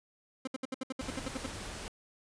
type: tone bursts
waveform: 30% pulse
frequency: 261.6 Hz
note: C4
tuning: in tune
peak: -31 dBFS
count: 12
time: 0.45-1.464 s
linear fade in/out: 5 ms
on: 24 ms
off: 66 ms
type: noise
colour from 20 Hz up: pink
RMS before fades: -42 dBFS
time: 1.01-1.88 s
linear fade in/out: 0 ms
effects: resampled to 22050 Hz